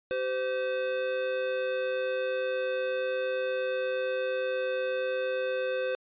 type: tone pair together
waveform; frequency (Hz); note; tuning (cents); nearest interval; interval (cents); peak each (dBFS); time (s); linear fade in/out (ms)
square; 385.5 / 514; G4 / C5; -29 / -31; perfect fourth; 498; -38 / -29; 0.11-5.95; 0
effects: resampled to 8000 Hz